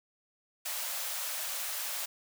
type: high-pass noise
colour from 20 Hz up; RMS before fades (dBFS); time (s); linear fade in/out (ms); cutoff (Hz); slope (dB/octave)
white; -36; 0.65-2.06; 10; 520; 96
effects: none